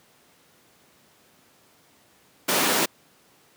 pink high-pass noise, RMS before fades -22 dBFS, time 2.48-2.86 s, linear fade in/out 10 ms, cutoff 240 Hz, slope 12 dB/octave, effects pink hiss -58 dBFS RMS until 3.56 s + high-pass 150 Hz 12 dB/octave

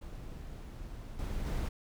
brown noise with level steps, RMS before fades -44 / -36 / -33 dBFS, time 0.01-1.69 s, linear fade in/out 10 ms, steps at 1.19 / 1.46 s, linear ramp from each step 2 ms, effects none

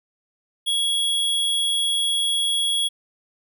square tone, 3332 Hz, G#7, 5 cents sharp, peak -20 dBFS, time 0.66-2.89 s, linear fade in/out 20 ms, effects none

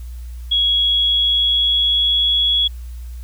sine tone with pitch glide, 3329 to 3356 Hz, G#7 to G#7, +3 to +17 cents, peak -13 dBFS, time 0.51-2.68 s, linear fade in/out 10 ms, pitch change +14 cents, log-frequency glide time 0.66-2.32 s, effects added 60 Hz sine -28 dBFS peak until 3.23 s + white hiss -51 dBFS RMS until 3.23 s

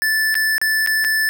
square tone with dropouts, 1753 Hz, A6, 7 cents flat, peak -16 dBFS, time 0.02-1.29 s, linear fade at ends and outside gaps 0 ms, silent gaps 0.343-0.353 / 0.581-0.615 / 0.863-0.873 / 1.042-1.047 s, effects none

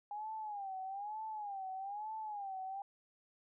sine tone with vibrato, 814 Hz, G#5, 35 cents flat, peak -40 dBFS, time 0.11-2.82 s, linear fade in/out 2 ms, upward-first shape sine, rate 1.1 Hz, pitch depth 130 cents each way, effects none

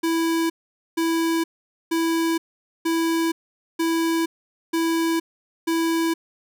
square tone bursts, 329.6 Hz, E4, in tune, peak -20 dBFS, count 7, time 0.03-6.14 s, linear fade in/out 10 ms, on 470 ms, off 470 ms, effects none

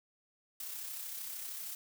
blue noise with amplitude modulation, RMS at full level -41 dBFS, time 0.6-1.75 s, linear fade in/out 2 ms, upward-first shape sine, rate 33 Hz, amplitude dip 35%, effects none

